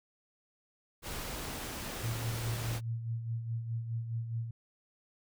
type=noise; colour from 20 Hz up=pink; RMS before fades=-40 dBFS; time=1.02-2.81 s; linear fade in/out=50 ms
type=tone with tremolo; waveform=sine; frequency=115 Hz; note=A#2; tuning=23 cents flat; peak=-31 dBFS; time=2.03-4.51 s; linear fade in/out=5 ms; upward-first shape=sine; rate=4.8 Hz; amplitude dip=55%
effects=none